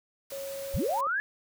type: noise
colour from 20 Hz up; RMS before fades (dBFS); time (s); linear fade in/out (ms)
white; -44; 0.3-1.01; 5
type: tone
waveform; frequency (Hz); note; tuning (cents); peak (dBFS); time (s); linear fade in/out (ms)
sine; 550; C#5; -14; -35; 0.32-1.07; 0
type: linear sweep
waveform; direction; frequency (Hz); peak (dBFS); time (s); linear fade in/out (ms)
sine; up; 30.18 to 1737; -26; 0.74-1.2; 0
effects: none